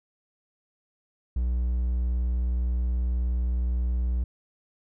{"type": "tone with vibrato", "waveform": "triangle", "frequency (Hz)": 60.9, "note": "B1", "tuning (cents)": -24, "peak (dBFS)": -21, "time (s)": [1.36, 4.24], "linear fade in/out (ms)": 5, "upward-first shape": "square", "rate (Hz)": 19, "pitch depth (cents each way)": 12, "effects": []}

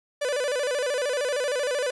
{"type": "tone with vibrato", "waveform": "45% pulse", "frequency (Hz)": 540, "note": "C#5", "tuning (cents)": -45, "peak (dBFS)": -24, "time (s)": [0.21, 1.91], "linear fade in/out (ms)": 10, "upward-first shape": "square", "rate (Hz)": 13, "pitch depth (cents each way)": 130, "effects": ["resampled to 24000 Hz", "9-bit"]}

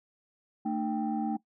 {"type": "tone cluster", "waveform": "sine", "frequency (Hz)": [223.2, 301.4, 786], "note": ["A3", "D4", "G5"], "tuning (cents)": [25, 45, 4], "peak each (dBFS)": [-30, -32, -33], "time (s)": [0.65, 1.37], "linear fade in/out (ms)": 10, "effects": ["noise-tail reverb RT60 0.1 s tail -19 dB re dry", "tanh soft clip ceiling -21 dBFS"]}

